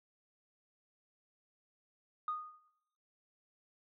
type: tone with exponential decay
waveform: sine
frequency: 1235 Hz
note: D#6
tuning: 13 cents flat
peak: -31 dBFS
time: 2.28-2.68 s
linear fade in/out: 2 ms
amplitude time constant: 86 ms
effects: noise-tail reverb RT60 0.9 s tail -19 dB re dry + tanh soft clip ceiling -28 dBFS